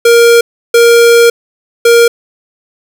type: tone bursts at uneven times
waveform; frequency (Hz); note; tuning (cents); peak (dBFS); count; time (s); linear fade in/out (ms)
square; 468.9; A#4; +10; -3; 3; 0.05-0.41 / 0.74-1.3 / 1.85-2.08; 5
effects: none